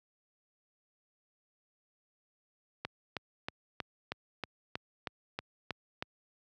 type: click train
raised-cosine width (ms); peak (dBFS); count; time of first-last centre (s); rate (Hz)
0.3; -19; 11; 2.85-6.025; 3.15
effects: high-pass 80 Hz 12 dB/octave